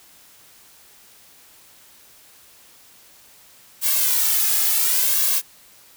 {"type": "noise with flanger", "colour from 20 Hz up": "blue", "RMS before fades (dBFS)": -19, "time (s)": [3.81, 5.42], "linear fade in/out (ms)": 50, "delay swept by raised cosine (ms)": [1.8, 2.39], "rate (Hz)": 0.69, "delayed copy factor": 0.8, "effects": ["white hiss -50 dBFS RMS until 5.96 s"]}